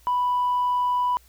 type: tone with tanh clipping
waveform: triangle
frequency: 987.8 Hz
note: B5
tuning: in tune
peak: -20 dBFS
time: 0.07-1.17 s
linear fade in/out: 0 ms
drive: 5 dB
effects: added 60 Hz sine -54 dBFS peak until 1.28 s + white hiss -58 dBFS RMS until 1.28 s